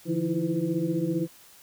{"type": "tone cluster", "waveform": "sine", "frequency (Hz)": [147.5, 169.8, 321.5, 336.7, 505], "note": ["D3", "F3", "E4", "E4", "B4"], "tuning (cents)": [8, -48, -43, 37, 39], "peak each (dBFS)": [-35, -29, -29, -30, -35], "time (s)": [0.05, 1.28], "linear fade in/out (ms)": 50, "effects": ["white hiss -53 dBFS RMS until 1.62 s"]}